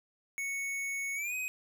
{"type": "tone with pitch glide", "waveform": "square", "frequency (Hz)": [2215, 2515], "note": ["C#7", "D#7"], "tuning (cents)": [-2, 18], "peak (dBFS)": -34, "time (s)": [0.38, 1.48], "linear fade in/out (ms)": 0, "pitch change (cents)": 220, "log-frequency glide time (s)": [1.15, 1.34], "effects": []}